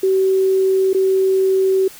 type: tone with dropouts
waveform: sine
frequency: 381.5 Hz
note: G4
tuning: 47 cents flat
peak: -12 dBFS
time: 0.03-1.88 s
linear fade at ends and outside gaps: 5 ms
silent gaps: 0.932-0.946 s
effects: white hiss -40 dBFS RMS until 1.99 s